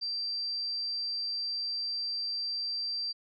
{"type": "tone", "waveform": "sine", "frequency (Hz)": 4699, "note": "D8", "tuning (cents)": 0, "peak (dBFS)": -31, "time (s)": [0.01, 3.13], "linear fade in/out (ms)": 20, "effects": []}